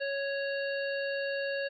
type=harmonic tone with a mistuned harmonic; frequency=554.4 Hz; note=C#5; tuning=in tune; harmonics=1 / 3 / 5 / 7 / 8; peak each=-32 / -36 / -42 / -48 / -46 dBFS; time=0-1.69 s; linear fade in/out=20 ms; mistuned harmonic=7; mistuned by=-24 cents; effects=none